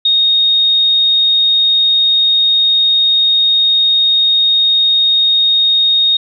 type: tone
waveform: sine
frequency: 3719 Hz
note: A#7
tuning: 5 cents flat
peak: -8 dBFS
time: 0.05-6.17 s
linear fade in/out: 5 ms
effects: none

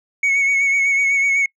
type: tone with vibrato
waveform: sine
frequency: 2217 Hz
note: C#7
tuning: in tune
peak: -11 dBFS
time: 0.23-1.46 s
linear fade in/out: 5 ms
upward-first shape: triangle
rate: 8 Hz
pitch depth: 37 cents each way
effects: noise-tail reverb RT60 0.1 s tail -26 dB re dry + tanh soft clip ceiling -13 dBFS

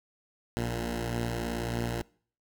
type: tone pair together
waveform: 10% pulse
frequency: 59.1 / 116.54 Hz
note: A#1 / A#2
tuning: +24 / 0 cents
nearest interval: octave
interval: 1176 cents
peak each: -25 dBFS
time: 0.57-2.02 s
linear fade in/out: 0 ms
effects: noise-tail reverb RT60 0.5 s tail -24 dB re dry

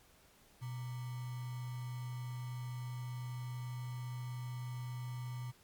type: tone with sample-and-hold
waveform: sine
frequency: 123.8 Hz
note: B2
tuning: 5 cents sharp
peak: -39 dBFS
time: 0.61-5.52 s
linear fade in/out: 20 ms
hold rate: 1050 Hz
effects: pink hiss -65 dBFS RMS until 5.63 s + MP3 96 kbps

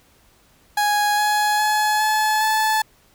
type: tone with pitch steps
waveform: 30% pulse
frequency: 830 / 839.6 / 849.4 / 859.3 / 869.3 Hz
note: G#5 / G#5 / G#5 / A5 / A5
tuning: -1 / +19 / +39 / -41 / -21 cents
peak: -14 dBFS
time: 0.77-2.82 s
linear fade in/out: 5 ms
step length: 410 ms
effects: pink hiss -56 dBFS RMS until 3.14 s

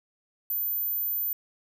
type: tone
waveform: sine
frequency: 14240 Hz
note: A9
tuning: 20 cents sharp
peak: -26 dBFS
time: 0.5-1.33 s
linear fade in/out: 2 ms
effects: none

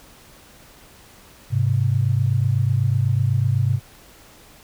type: tone pair together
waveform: sine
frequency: 102.77 / 130.81 Hz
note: G#2 / C3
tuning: -18 / 0 cents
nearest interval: major third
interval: 418 cents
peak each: -19 dBFS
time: 1.5-3.8 s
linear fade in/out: 50 ms
effects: pink hiss -48 dBFS RMS until 4.63 s

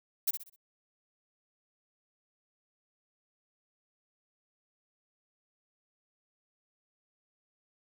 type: noise with echo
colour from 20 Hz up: violet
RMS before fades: -27 dBFS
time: 0.27-0.31 s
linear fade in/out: 10 ms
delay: 63 ms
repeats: 4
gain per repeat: -9 dB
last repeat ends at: 0.562 s
effects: none

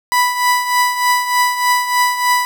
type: tone with tremolo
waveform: 30% pulse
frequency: 987.8 Hz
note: B5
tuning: in tune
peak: -7 dBFS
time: 0.12-2.45 s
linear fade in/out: 0 ms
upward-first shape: triangle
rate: 3.3 Hz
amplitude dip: 70%
effects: none

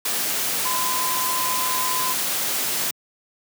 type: tone in noise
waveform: sine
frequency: 1019 Hz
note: C6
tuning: 46 cents flat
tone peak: -25 dBFS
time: 0.65-2.13 s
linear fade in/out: 5 ms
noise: white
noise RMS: -24 dBFS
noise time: 0.05-2.91 s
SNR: -4 dB
effects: high-pass 150 Hz 12 dB/octave

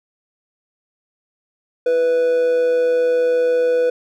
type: tone with amplitude modulation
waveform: triangle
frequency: 493.9 Hz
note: B4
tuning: in tune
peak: -10 dBFS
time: 1.86-3.9 s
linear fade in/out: 5 ms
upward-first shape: sine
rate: 161 Hz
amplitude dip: 35%
effects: none

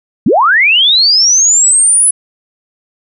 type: linear sweep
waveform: sine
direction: up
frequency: 155.56 to 10230 Hz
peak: -5 dBFS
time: 0.26-2.11 s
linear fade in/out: 5 ms
effects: none

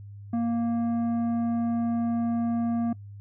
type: tone with tanh clipping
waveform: sine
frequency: 233.1 Hz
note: A#3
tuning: in tune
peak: -25 dBFS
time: 0.33-2.93 s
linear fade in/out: 5 ms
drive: 9 dB
effects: noise-tail reverb RT60 0.1 s tail -22 dB re dry + added 101 Hz sine -40 dBFS peak until 3.2 s

